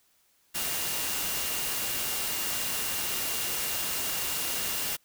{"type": "tone in noise", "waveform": "sine", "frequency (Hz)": 2807, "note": "F7", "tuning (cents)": 8, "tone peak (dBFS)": -41, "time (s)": [0.54, 4.97], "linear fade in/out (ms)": 20, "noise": "white", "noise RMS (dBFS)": -31, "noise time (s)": [0.54, 4.97], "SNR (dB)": -13, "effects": ["white hiss -67 dBFS RMS until 5.04 s"]}